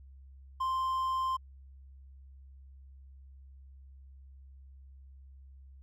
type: tone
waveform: triangle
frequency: 1046.5 Hz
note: C6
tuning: in tune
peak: -27 dBFS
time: 0.6-1.37 s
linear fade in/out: 10 ms
effects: added 67 Hz sine -50 dBFS peak until 5.82 s